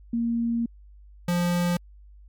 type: tone pair in turn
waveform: sine / square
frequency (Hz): 233.1 / 175.09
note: A#3 / F3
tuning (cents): 0 / +5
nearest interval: perfect fourth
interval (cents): 495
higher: first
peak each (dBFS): -22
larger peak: neither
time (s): 0.13-0.66 / 1.28-1.77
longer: first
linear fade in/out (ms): 5
effects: added 50 Hz sine -46 dBFS peak until 2.28 s + MP3 96 kbps